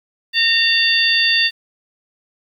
harmonic tone with a mistuned harmonic, 919 Hz, A#5, 25 cents flat, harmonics 2 / 3 / 4 / 5, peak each -18 / -18 / -18 / -18 dBFS, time 0.33-1.51 s, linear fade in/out 50 ms, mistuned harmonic 4, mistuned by -64 cents, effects 8-bit

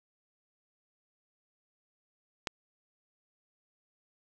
click, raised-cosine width 0.2 ms, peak -14 dBFS, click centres 2.472 s, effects none

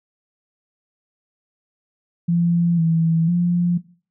sine tone with pitch steps, 171.2 / 163.9 / 174.7 Hz, F3 / E3 / F3, -34 / -10 / +1 cents, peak -15 dBFS, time 2.28-3.78 s, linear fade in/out 10 ms, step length 500 ms, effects noise-tail reverb RT60 0.4 s tail -18 dB re dry

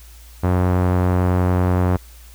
sawtooth tone with low-pass filter, 90.7 Hz, F#2, 34 cents flat, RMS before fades -17 dBFS, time 0.43-1.97 s, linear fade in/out 10 ms, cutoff 1200 Hz, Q 0.98, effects added 58 Hz sine -40 dBFS peak until 2.34 s + white hiss -48 dBFS RMS until 2.34 s

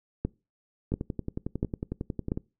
two click trains, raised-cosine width 3 ms, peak -18 / -14 dBFS, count 17 / 4, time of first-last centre 0.92-2.375 / 0.25-2.319 s, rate 11 / 1.45 Hz, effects noise-tail reverb RT60 0.3 s tail -24 dB re dry

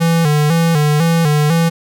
square tone with vibrato, 157.6 Hz, D#3, 23 cents sharp, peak -11 dBFS, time 0-1.7 s, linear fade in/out 20 ms, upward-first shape square, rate 2 Hz, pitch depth 95 cents each way, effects none

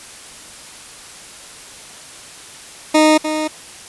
20% pulse tone with echo, 309.1 Hz, D#4, 11 cents flat, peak -4 dBFS, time 2.94-3.18 s, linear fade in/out 10 ms, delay 300 ms, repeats 1, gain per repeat -9 dB, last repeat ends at 3.48 s, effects white hiss -37 dBFS RMS until 3.88 s + resampled to 24000 Hz

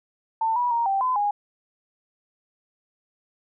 sine tone with pitch steps, 895 / 974 / 935 / 782 / 1016 / 822 Hz, A5 / B5 / A#5 / G5 / B5 / G#5, +29 / -24 / +5 / -4 / +49 / -18 cents, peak -20 dBFS, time 0.41-1.31 s, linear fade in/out 5 ms, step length 150 ms, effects none

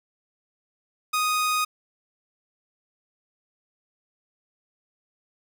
sawtooth tone, 1244.5 Hz, D#6, in tune, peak -18 dBFS, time 1.13-1.65 s, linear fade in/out 10 ms, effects none

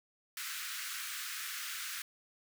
pink high-pass noise, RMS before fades -41 dBFS, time 0.37-2.02 s, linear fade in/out 2 ms, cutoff 1300 Hz, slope 48 dB/octave, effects none

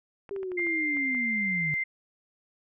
clicks, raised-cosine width 0.5 ms, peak -31 dBFS, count 8, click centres 0.292 / 0.363 / 0.431 / 0.518 / 0.594 / 0.668 / 0.97 / 1.148 s
sine linear sweep, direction down, 401.4 to 146.7 Hz, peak -31 dBFS, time 0.31-1.74 s, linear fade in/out 0 ms
sine tone with pitch glide, 2100 to 2087 Hz, C7 to C7, +6 to -5 cents, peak -26 dBFS, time 0.57-1.84 s, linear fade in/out 10 ms, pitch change -11 cents, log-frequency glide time 0.75-1.72 s
effects none

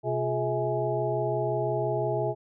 sine tone cluster, 128.5 / 356 / 421.8 / 647 / 837 Hz, C3 / F4 / G#4 / E5 / G#5, -31 / +33 / +27 / -32 / +13 cents, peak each -31 / -33 / -30 / -30 / -34 dBFS, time 0.03-2.35 s, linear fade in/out 50 ms, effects none

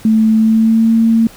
sine tone with pitch glide, 220 to 226.6 Hz, A3 to A#3, 0 to -49 cents, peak -7 dBFS, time 0.05-1.27 s, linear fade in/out 2 ms, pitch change +51 cents, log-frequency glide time 0.35-0.95 s, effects pink hiss -39 dBFS RMS until 1.36 s

